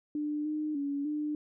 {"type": "tone with pitch steps", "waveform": "sine", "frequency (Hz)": [298.1, 304.8, 283, 299.8], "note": ["D4", "D#4", "C#4", "D4"], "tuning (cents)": [26, -36, 36, 36], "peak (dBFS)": -30, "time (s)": [0.15, 1.35], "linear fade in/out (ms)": 2, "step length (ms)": 300, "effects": []}